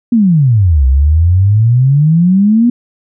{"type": "exponential two-way sweep", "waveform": "sine", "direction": "down then up", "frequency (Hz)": [245.6, 63.8, 245.6], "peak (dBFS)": -5, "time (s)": [0.12, 2.7], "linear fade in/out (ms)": 5, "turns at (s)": 0.86, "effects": []}